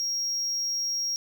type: tone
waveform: triangle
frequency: 5600 Hz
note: F8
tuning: 4 cents sharp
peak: -25 dBFS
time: 0-1.16 s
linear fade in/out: 0 ms
effects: none